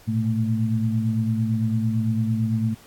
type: tone cluster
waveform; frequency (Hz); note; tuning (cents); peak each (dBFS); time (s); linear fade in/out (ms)
sine; 111.7 / 120.6 / 221.4; A2 / B2 / A3; +27 / -41 / +11; -23 / -28 / -23; 0.07-2.75; 20
effects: pink hiss -51 dBFS RMS until 2.86 s + AAC 64 kbps